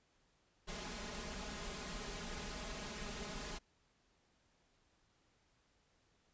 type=noise with comb filter; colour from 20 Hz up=pink; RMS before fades=-45 dBFS; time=0.67-3.59 s; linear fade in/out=20 ms; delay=4.8 ms; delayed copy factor=+0.8; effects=pink hiss -75 dBFS RMS until 6.33 s + resampled to 16000 Hz